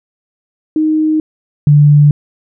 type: tone pair in turn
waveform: sine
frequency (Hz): 311.1 / 146.82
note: D#4 / D3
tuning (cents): 0 / 0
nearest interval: octave + minor second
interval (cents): 1300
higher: first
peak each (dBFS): -9 / -3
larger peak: second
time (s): 0.76-1.2 / 1.67-2.11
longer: neither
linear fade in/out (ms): 2
effects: none